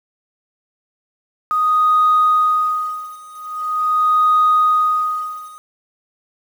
sine tone with tremolo, 1244.5 Hz, D#6, in tune, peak -9 dBFS, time 1.51-5.58 s, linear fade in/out 0 ms, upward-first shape sine, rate 0.43 Hz, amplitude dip 95%, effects tanh soft clip ceiling -6 dBFS + 7-bit

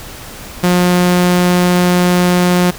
sawtooth tone, 178.5 Hz, F3, 38 cents sharp, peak -5 dBFS, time 0.63-2.71 s, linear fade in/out 10 ms, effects pink hiss -31 dBFS RMS until 2.78 s

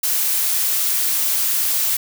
blue noise, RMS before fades -19 dBFS, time 0.03-1.97 s, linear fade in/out 5 ms, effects none

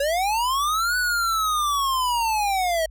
square linear two-way sweep, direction up then down, 544 to 1495 to 629 Hz, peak -21 dBFS, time 0-2.86 s, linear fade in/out 5 ms, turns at 0.97 s, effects added 50 Hz sine -40 dBFS peak until 2.9 s

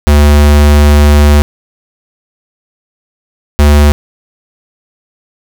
square tone pair in turn, 73.42 / 73.42 Hz, D2 / D2, 0 / 0 cents, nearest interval unison, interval 0 cents, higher neither, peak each -3 dBFS, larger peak neither, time 0.07-1.42 / 3.59-3.92 s, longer first, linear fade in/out 0 ms, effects none

